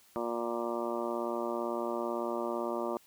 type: harmonic tone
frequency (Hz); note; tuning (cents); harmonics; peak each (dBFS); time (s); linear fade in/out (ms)
117.9; A#2; +20; 2 / 3 / 4 / 5 / 6 / 7 / 8 / 9 / 10; -40 / -36 / -42 / -37 / -43 / -47 / -41 / -46 / -42; 0.16-2.97; 0
effects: white hiss -62 dBFS RMS until 3.06 s + high-pass 60 Hz 12 dB/octave